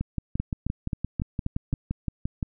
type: two click trains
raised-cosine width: 5 ms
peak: -15 / -14 dBFS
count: 15 / 6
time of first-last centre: 0.01-2.428 / 0.4-1.73 s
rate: 5.79 / 3.76 Hz
effects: none